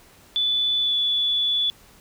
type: tone with pitch glide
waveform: sine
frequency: 3478 to 3442 Hz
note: A7 to A7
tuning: -21 to -39 cents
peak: -19 dBFS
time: 0.36-1.7 s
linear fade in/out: 0 ms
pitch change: -18 cents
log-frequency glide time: 0.81-0.94 s
effects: pink hiss -52 dBFS RMS until 2 s